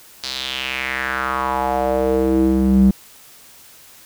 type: tone with band-pass filter sweep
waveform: square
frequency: 65.41 Hz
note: C2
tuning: in tune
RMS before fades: -18 dBFS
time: 0.23-2.91 s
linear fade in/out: 5 ms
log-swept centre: 4600 to 180 Hz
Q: 3.6
effects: white hiss -45 dBFS RMS until 4.05 s